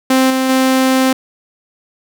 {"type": "tone with level steps", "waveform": "sawtooth", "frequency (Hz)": 261.6, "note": "C4", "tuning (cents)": 0, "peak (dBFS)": [-5, -9, -6], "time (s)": [0.1, 1.13], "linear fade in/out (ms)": 5, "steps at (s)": [0.3, 0.49], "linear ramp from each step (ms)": 5, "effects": []}